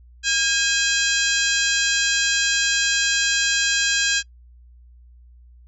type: harmonic tone with a mistuned harmonic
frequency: 810 Hz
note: G#5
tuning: 43 cents flat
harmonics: 2 / 3 / 4 / 5 / 6 / 7 / 8 / 9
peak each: -22 / -26 / -25 / -28 / -28 / -30 / -30 / -26 dBFS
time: 0.23-4.23 s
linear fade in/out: 50 ms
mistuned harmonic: 3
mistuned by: +70 cents
effects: noise-tail reverb RT60 0.1 s tail -24 dB re dry + added 60 Hz sine -45 dBFS peak until 5.67 s